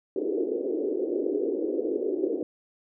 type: band-pass noise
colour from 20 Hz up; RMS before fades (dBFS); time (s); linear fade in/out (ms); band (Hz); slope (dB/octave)
white; -28; 0.16-2.43; 2; 300 to 460; 48
effects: none